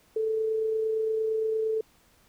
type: tone with amplitude modulation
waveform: sine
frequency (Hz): 440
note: A4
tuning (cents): 0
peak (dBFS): -23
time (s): 0.16-1.81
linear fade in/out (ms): 5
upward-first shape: sine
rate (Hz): 28.7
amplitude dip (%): 30
effects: pink hiss -62 dBFS RMS until 2.28 s